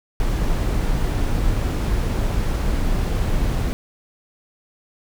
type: noise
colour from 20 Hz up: brown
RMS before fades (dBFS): -20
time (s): 0.2-3.73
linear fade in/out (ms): 0
effects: none